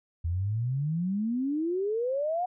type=exponential sweep; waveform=sine; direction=up; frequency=80.5 to 740 Hz; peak=-26 dBFS; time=0.24-2.46 s; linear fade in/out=10 ms; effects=none